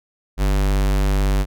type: tone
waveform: square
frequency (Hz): 49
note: G1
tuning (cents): 0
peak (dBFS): -16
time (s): 0.37-1.46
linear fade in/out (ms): 50
effects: none